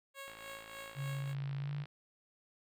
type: tone with tremolo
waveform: 10% pulse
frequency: 549 Hz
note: C#5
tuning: 17 cents flat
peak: -36 dBFS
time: 0.14-1.35 s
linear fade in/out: 50 ms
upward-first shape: triangle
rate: 3.4 Hz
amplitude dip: 70%
type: click train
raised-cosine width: 0.3 ms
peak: -34 dBFS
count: 88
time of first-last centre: 0.28-1.856 s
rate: 55.2 Hz
type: tone with pitch glide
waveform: sine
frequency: 138.59 to 144.48 Hz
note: C#3 to D3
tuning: 0 to -28 cents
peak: -36 dBFS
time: 0.95-1.86 s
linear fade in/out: 50 ms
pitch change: +72 cents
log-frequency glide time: 1.57-1.75 s
effects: none